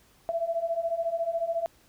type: beating tone pair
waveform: sine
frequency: 659.3 / 673.3 Hz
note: E5 / E5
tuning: 0 / +36 cents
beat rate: 14 Hz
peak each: -31 / -28 dBFS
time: 0.29-1.66 s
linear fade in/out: 0 ms
effects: pink hiss -61 dBFS RMS until 1.88 s